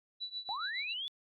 sine tone with tremolo, 3951 Hz, B7, in tune, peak -35 dBFS, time 0.2-0.94 s, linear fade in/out 20 ms, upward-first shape triangle, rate 7.2 Hz, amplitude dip 95%
sine linear sweep, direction up, 740 to 3502 Hz, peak -36 dBFS, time 0.49-1.08 s, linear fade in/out 0 ms
effects AAC 48 kbps

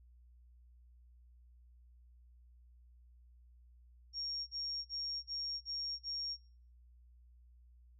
sine tone bursts, 5550 Hz, F8, 12 cents flat, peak -38 dBFS, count 6, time 4.13-6.37 s, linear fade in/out 50 ms, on 340 ms, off 40 ms, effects noise-tail reverb RT60 0.4 s tail -18 dB re dry + added 60 Hz sine -59 dBFS peak until 7.99 s

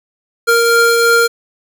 square tone pair together, 466.2 / 1395.6 Hz, A#4 / F6, 0 / -2 cents, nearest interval octave + perfect fifth, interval 1898 cents, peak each -12 dBFS, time 0.47-1.28 s, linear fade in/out 20 ms, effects none

